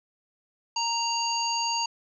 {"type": "harmonic tone with a mistuned harmonic", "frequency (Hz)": 931, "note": "A#5", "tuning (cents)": -2, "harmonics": [1, 3, 5, 7], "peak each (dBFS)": [-28, -33, -30, -33], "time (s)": [0.76, 1.86], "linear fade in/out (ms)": 5, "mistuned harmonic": 7, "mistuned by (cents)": 19, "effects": []}